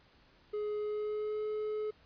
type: tone with pitch glide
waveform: triangle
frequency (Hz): 420 to 427.1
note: G#4 to G#4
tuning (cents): +19 to +48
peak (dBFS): -31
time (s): 0.53-1.91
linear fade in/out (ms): 10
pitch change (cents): +29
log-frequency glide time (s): 0.78-1.45
effects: pink hiss -64 dBFS RMS until 2.05 s + resampled to 11025 Hz